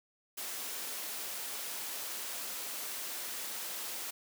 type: high-pass noise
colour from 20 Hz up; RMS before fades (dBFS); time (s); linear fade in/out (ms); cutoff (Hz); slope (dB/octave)
white; -40; 0.37-4.11; 10; 270; 12
effects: none